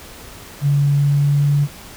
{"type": "tone with pitch glide", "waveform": "sine", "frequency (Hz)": [142.5, 144.16], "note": ["C#3", "D3"], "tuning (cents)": [48, -32], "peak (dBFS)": -12, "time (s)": [0.61, 1.68], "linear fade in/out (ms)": 50, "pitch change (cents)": 20, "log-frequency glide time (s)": [0.94, 1.53], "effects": ["pink hiss -38 dBFS RMS until 1.96 s"]}